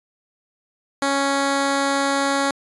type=tone; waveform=10% pulse; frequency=277.2 Hz; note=C#4; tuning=in tune; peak=-10 dBFS; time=1.02-2.51 s; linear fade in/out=2 ms; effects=resampled to 24000 Hz